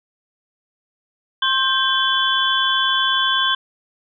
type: tone cluster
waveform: sine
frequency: 1063 / 1574 / 3084 / 3416 Hz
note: C6 / G6 / G7 / G#7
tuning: +27 / +7 / -29 / +48 cents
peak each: -21 dBFS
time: 1.42-3.55 s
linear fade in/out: 5 ms
effects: none